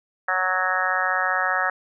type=harmonic tone; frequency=185 Hz; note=F#3; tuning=in tune; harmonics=3 / 4 / 5 / 6 / 7 / 8 / 9 / 10; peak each=-32 / -28 / -32 / -31 / -26 / -30 / -25 / -28 dBFS; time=0.28-1.7 s; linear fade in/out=5 ms; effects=none